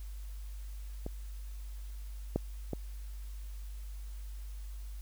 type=clicks; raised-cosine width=2 ms; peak=-25 / -16 / -21 dBFS; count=3; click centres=1.064 / 2.36 / 2.733 s; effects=added 50 Hz sine -40 dBFS peak until 5.01 s + white hiss -60 dBFS RMS until 5.01 s